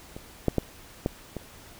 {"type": "clicks", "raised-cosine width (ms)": 2, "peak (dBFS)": [-25, -8, -9, -11, -19], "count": 5, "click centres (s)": [0.165, 0.483, 0.583, 1.061, 1.367], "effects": ["pink hiss -49 dBFS RMS until 1.79 s"]}